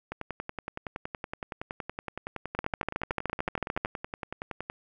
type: two click trains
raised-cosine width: 0.5 ms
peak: -19 / -13 dBFS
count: 50 / 18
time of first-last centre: 0.12-4.699 / 2.59-3.849 s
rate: 10.7 / 13.5 Hz
effects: none